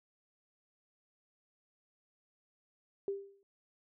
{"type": "tone with exponential decay", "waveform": "sine", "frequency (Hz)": 396.3, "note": "G4", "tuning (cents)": 19, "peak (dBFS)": -30, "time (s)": [3.08, 3.43], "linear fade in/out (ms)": 1, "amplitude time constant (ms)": 74, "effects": []}